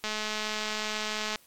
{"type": "click train", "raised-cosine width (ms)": 0.2, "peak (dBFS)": -15, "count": 283, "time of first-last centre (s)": [0.04, 1.358], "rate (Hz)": 214, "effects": ["white hiss -60 dBFS RMS until 1.46 s", "AAC 64 kbps"]}